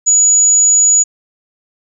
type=tone; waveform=sine; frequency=6860 Hz; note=A8; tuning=45 cents flat; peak=-6 dBFS; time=0.06-1.04 s; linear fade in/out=20 ms; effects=none